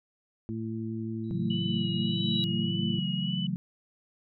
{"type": "harmonic tone", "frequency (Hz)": 111.8, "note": "A2", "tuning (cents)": 28, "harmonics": [1, 2, 3], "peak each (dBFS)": [-36, -34, -38], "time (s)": [0.49, 2.99], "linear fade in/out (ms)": 0}
{"type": "tone with exponential growth", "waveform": "sine", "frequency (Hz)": 3887, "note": "B7", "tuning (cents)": -28, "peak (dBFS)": -27, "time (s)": [1.24, 2.44], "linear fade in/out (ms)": 0, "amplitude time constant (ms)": 260}
{"type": "chord", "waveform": "sine", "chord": "F# minor seventh", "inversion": "second", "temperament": "equal with one note detuned", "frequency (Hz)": [139.15, 164.81, 185, 220], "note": ["C#3", "E3", "F#3", "A3"], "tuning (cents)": [7, 0, 0, 0], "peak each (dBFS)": [-35, -34, -31, -37], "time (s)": [1.31, 3.56], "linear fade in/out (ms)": 0}
{"type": "tone with vibrato", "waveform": "sine", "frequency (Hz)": 2938, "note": "F#7", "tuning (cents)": -13, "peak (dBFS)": -34, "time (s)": [1.5, 3.47], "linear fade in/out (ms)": 5, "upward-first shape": "sine", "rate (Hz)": 1.7, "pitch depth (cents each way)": 31}
{"effects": []}